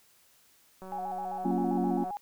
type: click train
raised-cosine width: 1 ms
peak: -32 dBFS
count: 243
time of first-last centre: 0.82-2.107 s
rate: 188 Hz
type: tone with vibrato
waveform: sine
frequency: 775 Hz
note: G5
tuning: 20 cents flat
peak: -33 dBFS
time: 0.92-2.17 s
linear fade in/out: 0 ms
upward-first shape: square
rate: 7.6 Hz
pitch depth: 100 cents each way
type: chord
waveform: sine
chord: Gb major seventh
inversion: none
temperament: equal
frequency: 185 / 233.1 / 277.2 / 349.2 Hz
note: Gb3 / Bb3 / Db4 / F4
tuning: 0 / 0 / 0 / 0 cents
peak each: -32 dBFS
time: 1.44-2.05 s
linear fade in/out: 20 ms
effects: white hiss -63 dBFS RMS until 2.21 s